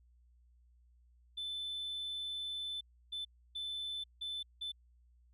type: tone bursts at uneven times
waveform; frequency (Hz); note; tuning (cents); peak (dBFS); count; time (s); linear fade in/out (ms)
sine; 3520; A7; 0; -36; 5; 1.37-2.81 / 3.12-3.25 / 3.55-4.04 / 4.21-4.43 / 4.61-4.72; 10
effects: tanh soft clip ceiling -36 dBFS + added 60 Hz sine -63 dBFS peak until 5.33 s